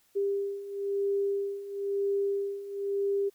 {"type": "beating tone pair", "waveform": "sine", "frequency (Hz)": [398, 399], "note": ["G4", "G4"], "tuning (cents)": [26, 31], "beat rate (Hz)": 1, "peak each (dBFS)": [-33, -29], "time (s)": [0.15, 3.3], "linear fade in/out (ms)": 20, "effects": ["white hiss -67 dBFS RMS until 3.34 s"]}